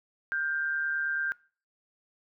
sine tone pair together, 1432.8 / 1582 Hz, F6 / G6, +44 / +15 cents, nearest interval major second, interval 171 cents, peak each -34 / -28 dBFS, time 0.32-1.32 s, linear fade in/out 0 ms, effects noise-tail reverb RT60 0.4 s tail -22 dB re dry

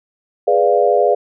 sine chord, G# diminished seventh, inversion none, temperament equal, 415.3 / 493.9 / 587.3 / 698.5 Hz, G#4 / B4 / D5 / F5, 0 / 0 / 0 / 0 cents, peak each -16 dBFS, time 0.47-1.15 s, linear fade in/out 10 ms, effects none

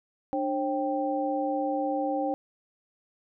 sine tone cluster, 297.3 / 538 / 785 Hz, D4 / C5 / G5, +21 / +48 / +2 cents, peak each -30 dBFS, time 0.33-2.34 s, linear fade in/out 0 ms, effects none

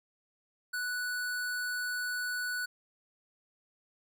square tone, 1480 Hz, F#6, in tune, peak -33 dBFS, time 0.73-2.66 s, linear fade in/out 10 ms, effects none

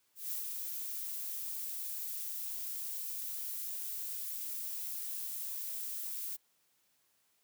violet noise with ADSR envelope, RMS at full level -37 dBFS, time 0.15-6.37 s, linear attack 170 ms, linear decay 110 ms, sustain -3 dB, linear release 21 ms, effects white hiss -74 dBFS RMS until 7.43 s + high-pass 80 Hz 12 dB/octave

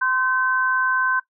sine tone pair together, 1036 / 1535.3 Hz, C6 / G6, -17 / -36 cents, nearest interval perfect fifth, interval 681 cents, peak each -23 / -19 dBFS, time 0.01-1.2 s, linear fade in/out 10 ms, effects noise-tail reverb RT60 0.1 s tail -17 dB re dry

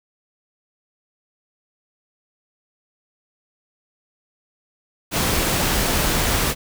pink noise, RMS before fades -20 dBFS, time 5.11-6.55 s, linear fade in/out 50 ms, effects none

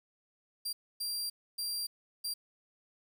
sawtooth tone bursts at uneven times, 4740 Hz, D8, 15 cents sharp, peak -31 dBFS, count 4, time 0.65-0.73 / 1-1.3 / 1.58-1.87 / 2.24-2.34 s, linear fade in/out 10 ms, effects 10-bit

